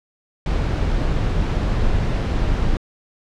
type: noise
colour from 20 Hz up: brown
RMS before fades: -19 dBFS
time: 0.46-2.77 s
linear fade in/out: 2 ms
effects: low-pass 5000 Hz 12 dB/octave